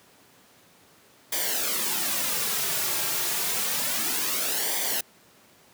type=noise with flanger; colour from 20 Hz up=white; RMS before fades=-27 dBFS; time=1.32-5.01 s; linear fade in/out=5 ms; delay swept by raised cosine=0.74 to 4.04 ms; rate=0.29 Hz; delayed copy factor=-0.65; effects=pink hiss -56 dBFS RMS until 5.73 s + high-pass 150 Hz 12 dB/octave